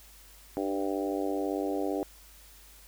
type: harmonic tone with a mistuned harmonic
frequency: 98 Hz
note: G2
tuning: in tune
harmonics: 3 / 4 / 5 / 6 / 7 / 8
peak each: -32 / -34 / -36 / -38 / -39 / -40 dBFS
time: 0.57-2.03 s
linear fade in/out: 0 ms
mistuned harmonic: 3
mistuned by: +18 cents
effects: added 50 Hz sine -55 dBFS peak until 2.87 s + white hiss -55 dBFS RMS until 2.87 s